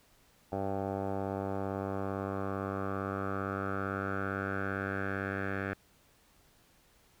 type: tone with low-pass filter sweep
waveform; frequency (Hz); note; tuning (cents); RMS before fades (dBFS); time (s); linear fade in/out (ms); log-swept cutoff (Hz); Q
10% pulse; 97.7; G2; -5; -35; 0.52-5.74; 5; 800 to 1800; 4.3
effects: pink hiss -65 dBFS RMS until 7.2 s